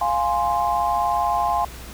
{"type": "chord", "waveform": "sine", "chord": "F minor", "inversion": "none", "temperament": "equal", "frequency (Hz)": [698.5, 830.6, 1046.5], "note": ["F5", "Ab5", "C6"], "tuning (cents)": [0, 0, 0], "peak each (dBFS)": [-23, -22, -23], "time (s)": [0.01, 1.65], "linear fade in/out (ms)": 5, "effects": ["added 61 Hz sine -38 dBFS peak until 1.93 s", "pink hiss -40 dBFS RMS until 1.93 s"]}